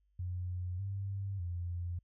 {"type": "tone with pitch steps", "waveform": "sine", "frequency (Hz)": [89.9, 98.3, 87.4], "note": ["F#2", "G2", "F2"], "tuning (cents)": [-49, 5, 2], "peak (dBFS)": -35, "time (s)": [0.19, 1.99], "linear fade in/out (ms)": 5, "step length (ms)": 600, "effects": ["added 50 Hz sine -70 dBFS peak until 2.03 s"]}